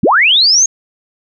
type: linear sweep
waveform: sine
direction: up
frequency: 120.9 to 6645 Hz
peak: -6 dBFS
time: 0.03-0.66 s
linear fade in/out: 5 ms
effects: none